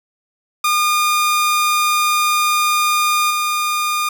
sawtooth tone with level steps, 1215 Hz, D#6, 42 cents flat, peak -10 / -13 dBFS, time 0.64-4.09 s, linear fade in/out 5 ms, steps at 3.3 s, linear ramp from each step 10 ms, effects none

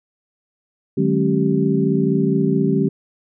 sine tone cluster, 151.8 / 186.4 / 210.8 / 271.7 / 387.4 Hz, D#3 / F#3 / G#3 / C#4 / G4, -42 / +13 / +26 / -35 / -20 cents, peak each -21 dBFS, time 0.97-2.89 s, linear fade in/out 10 ms, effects none

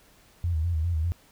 sine tone with vibrato, 82.41 Hz, E2, in tune, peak -23 dBFS, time 0.44-1.12 s, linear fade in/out 0 ms, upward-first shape square, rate 5 Hz, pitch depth 81 cents each way, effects pink hiss -58 dBFS RMS until 1.31 s

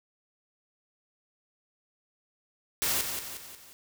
white noise with echo, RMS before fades -28 dBFS, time 2.82-3.01 s, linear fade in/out 0 ms, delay 180 ms, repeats 4, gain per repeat -6 dB, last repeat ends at 3.73 s, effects none

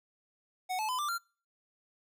square tone with pitch steps, 740 / 864.9 / 1010.9 / 1181.5 / 1380.9 Hz, F#5 / A5 / B5 / D6 / F6, 0 / -30 / +40 / +10 / -20 cents, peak -32 dBFS, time 0.69-1.185 s, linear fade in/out 20 ms, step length 99 ms, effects noise-tail reverb RT60 0.4 s tail -26 dB re dry

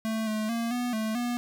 square tone with pitch steps, 221.2 / 215.8 / 231.8 / 245 / 218.7 / 242 Hz, A3 / A3 / A#3 / B3 / A3 / B3, +9 / -33 / -10 / -14 / -10 / -35 cents, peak -28 dBFS, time 0.05-1.37 s, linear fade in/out 0 ms, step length 220 ms, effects none

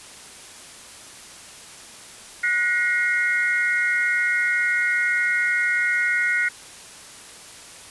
sine tone cluster, 1458 / 1899 / 2137 Hz, F#6 / A#6 / C7, -26 / +32 / +36 cents, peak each -23 dBFS, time 2.43-6.49 s, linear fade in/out 10 ms, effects white hiss -42 dBFS RMS until 7.9 s + resampled to 24000 Hz

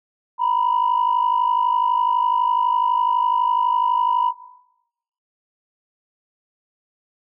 sine tone pair together, 943 / 995 Hz, A#5 / B5, +20 / +13 cents, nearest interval minor second, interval 93 cents, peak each -18 dBFS, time 0.38-4.33 s, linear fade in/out 50 ms, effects noise-tail reverb RT60 0.9 s tail -18 dB re dry + tanh soft clip ceiling -11 dBFS

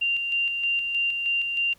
sine tone with tremolo, 2780 Hz, F7, 9 cents flat, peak -21 dBFS, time 0.01-1.74 s, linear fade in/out 10 ms, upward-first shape square, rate 3.2 Hz, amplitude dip 40%, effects pink hiss -59 dBFS RMS until 1.78 s

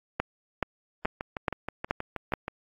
two click trains, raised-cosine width 0.5 ms, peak -17 / -10 dBFS, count 10 / 6, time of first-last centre 1.05-2.481 / 0.2-2.337 s, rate 6.29 / 2.34 Hz, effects AAC 32 kbps

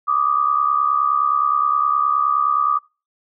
sine tone pair together, 1166.4 / 1236 Hz, D6 / D#6, -12 / -12 cents, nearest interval minor second, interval 100 cents, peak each -18 dBFS, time 0.07-2.79 s, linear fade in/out 20 ms, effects noise-tail reverb RT60 0.3 s tail -24 dB re dry

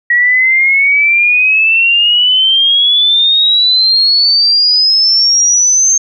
sine exponential sweep, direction up, 1910 to 6390 Hz, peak -6 dBFS, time 0.1-5.98 s, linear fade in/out 5 ms, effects none

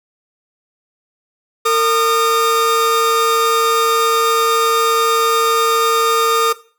45% pulse tone pair together, 457.1 / 1221.7 Hz, A#4 / D#6, -34 / -32 cents, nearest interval octave + perfect fourth, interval 1702 cents, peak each -15 dBFS, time 1.65-6.53 s, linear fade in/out 10 ms, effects noise-tail reverb RT60 0.4 s tail -17 dB re dry

